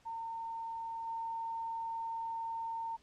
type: tone with level steps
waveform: sine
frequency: 911 Hz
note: A#5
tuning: 40 cents flat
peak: -38 / -36 dBFS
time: 0.05-2.97 s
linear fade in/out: 20 ms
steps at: 1.06 s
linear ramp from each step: 20 ms
effects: pink hiss -67 dBFS RMS until 3.02 s + low-pass 7000 Hz 12 dB/octave